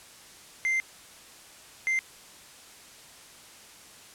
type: tone bursts at uneven times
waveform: triangle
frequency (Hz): 2086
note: C7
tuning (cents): -6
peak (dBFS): -22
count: 2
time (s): 0.65-0.8 / 1.87-1.99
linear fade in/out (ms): 0
effects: white hiss -50 dBFS RMS until 4.14 s + low-pass 10000 Hz 12 dB/octave